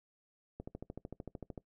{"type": "click train", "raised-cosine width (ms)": 2, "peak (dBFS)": -29, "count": 14, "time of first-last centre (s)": [0.6, 1.577], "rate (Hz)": 13.3, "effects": ["noise-tail reverb RT60 0.1 s tail -20 dB re dry"]}